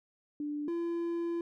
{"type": "tone pair in turn", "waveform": ["sine", "triangle"], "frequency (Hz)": [294.7, 339.6], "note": ["D4", "F4"], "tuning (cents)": [6, -48], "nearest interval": "major second", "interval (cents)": 246, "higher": "second", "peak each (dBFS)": [-33, -29], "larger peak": "second", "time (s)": [[0.4, 0.68], [0.68, 1.41]], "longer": "second", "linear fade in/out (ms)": 2, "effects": []}